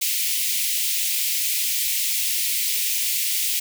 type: high-pass noise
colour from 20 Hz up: white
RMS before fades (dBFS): -23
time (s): 0.01-3.6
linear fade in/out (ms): 10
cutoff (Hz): 2100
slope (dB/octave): 48
effects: none